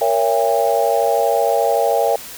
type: chord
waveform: sine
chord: A# diminished seventh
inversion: none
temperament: just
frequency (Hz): 466.2 / 559.4 / 671.3 / 805.5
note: A#4 / C#5 / E5 / G5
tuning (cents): 0 / +16 / +31 / +47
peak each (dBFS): -19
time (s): 0.01-2.16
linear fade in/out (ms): 5
effects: white hiss -34 dBFS RMS until 2.37 s